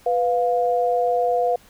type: tone pair together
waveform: sine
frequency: 495.5 / 703.3 Hz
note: B4 / F5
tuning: +6 / +12 cents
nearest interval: tritone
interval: 606 cents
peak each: -20 dBFS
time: 0.06-1.56 s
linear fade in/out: 5 ms
effects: pink hiss -52 dBFS RMS until 1.69 s